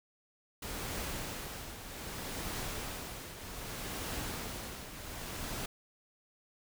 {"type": "noise with tremolo", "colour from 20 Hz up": "pink", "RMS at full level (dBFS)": -38, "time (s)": [0.62, 5.66], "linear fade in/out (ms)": 5, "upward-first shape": "triangle", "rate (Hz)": 0.64, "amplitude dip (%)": 65, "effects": []}